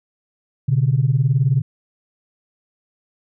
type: beating tone pair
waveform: sine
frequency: 123.47 / 142.47 Hz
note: B2 / C#3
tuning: 0 / +48 cents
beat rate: 19 Hz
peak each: -16 / -16 dBFS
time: 0.68-1.62 s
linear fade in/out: 10 ms
effects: tanh soft clip ceiling -6 dBFS